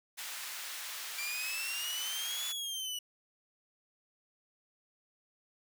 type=high-pass noise; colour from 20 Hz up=pink; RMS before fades=-42 dBFS; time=0.17-2.53 s; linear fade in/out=20 ms; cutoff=1600 Hz; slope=12 dB/octave
type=exponential two-way sweep; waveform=sawtooth; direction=up then down; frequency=2349 to 3447 to 2928 Hz; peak=-33 dBFS; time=1.18-2.99 s; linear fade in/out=5 ms; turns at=2.47 s
effects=none